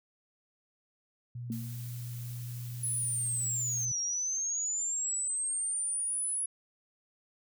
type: tone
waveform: sine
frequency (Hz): 120.9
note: B2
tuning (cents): -36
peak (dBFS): -37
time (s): 1.35-3.92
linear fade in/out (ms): 5
type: tone with exponential decay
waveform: sine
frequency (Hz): 227.4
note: A#3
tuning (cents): -43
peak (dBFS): -31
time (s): 1.5-1.93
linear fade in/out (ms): 2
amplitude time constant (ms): 92
type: noise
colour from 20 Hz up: blue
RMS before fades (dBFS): -49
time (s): 1.52-3.85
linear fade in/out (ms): 0
type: linear two-way sweep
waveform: sine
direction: down then up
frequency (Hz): 10380 to 5600 to 10380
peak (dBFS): -30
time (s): 2.83-6.46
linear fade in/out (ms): 5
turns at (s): 4
effects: none